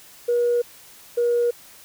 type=tone pair in turn; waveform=sine; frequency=480 / 477.5 Hz; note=B4 / A#4; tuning=-49 / +42 cents; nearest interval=unison; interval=9 cents; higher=first; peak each=-16 dBFS; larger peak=neither; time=0.28-0.62 / 1.17-1.51 s; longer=neither; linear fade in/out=10 ms; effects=tanh soft clip ceiling -13 dBFS + white hiss -47 dBFS RMS until 1.84 s